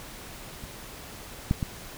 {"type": "clicks", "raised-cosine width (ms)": 5, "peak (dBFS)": [-28, -10, -15], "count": 3, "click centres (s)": [0.639, 1.511, 1.628], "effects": ["pink hiss -43 dBFS RMS until 1.97 s"]}